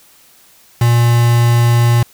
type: tone with quantisation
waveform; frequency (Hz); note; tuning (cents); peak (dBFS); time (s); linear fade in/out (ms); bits
triangle; 118.5; A#2; +29; -6; 0.81-2.03; 5; 3
effects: white hiss -47 dBFS RMS until 2.13 s